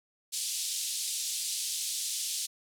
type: band-pass noise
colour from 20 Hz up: white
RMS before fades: -34 dBFS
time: 0.32-2.47 s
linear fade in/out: 20 ms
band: 3300 to 10000 Hz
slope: 24 dB/octave
effects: none